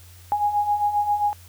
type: beating tone pair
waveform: sine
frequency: 821 / 828.5 Hz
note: G#5 / G#5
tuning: -20 / -4 cents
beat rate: 7.5 Hz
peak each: -26 / -20 dBFS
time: 0.32-1.33 s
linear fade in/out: 0 ms
effects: added 88 Hz sine -45 dBFS peak until 1.48 s + white hiss -51 dBFS RMS until 1.48 s